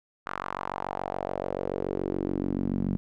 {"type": "tone with band-pass filter sweep", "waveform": "sawtooth", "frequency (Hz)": 47, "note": "F#1", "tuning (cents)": 28, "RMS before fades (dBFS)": -31, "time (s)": [0.26, 2.97], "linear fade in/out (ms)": 0, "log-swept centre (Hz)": [1300, 200], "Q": 2.8, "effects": []}